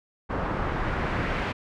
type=noise with low-pass filter sweep; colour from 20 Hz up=pink; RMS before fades=-28 dBFS; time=0.29-1.53 s; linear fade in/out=20 ms; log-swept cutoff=1200 to 2200 Hz; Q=1.2; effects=none